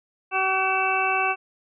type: harmonic tone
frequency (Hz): 380.3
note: F#4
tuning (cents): +48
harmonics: 1 / 2 / 3 / 4 / 6 / 7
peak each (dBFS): -31 / -25 / -27 / -29 / -31 / -25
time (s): 0.31-1.36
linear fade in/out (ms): 50
effects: none